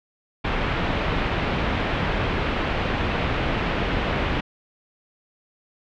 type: low-pass noise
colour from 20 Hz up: pink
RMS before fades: -24 dBFS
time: 0.44-4.41 s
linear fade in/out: 10 ms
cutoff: 3100 Hz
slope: 24 dB/octave
effects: none